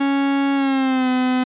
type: tone with pitch glide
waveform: 45% pulse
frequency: 277.2 to 254.2 Hz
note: C#4 to C4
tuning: 0 to -50 cents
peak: -16 dBFS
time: 0-1.44 s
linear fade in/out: 10 ms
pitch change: -150 cents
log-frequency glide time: 0.55-1.09 s
effects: resampled to 8000 Hz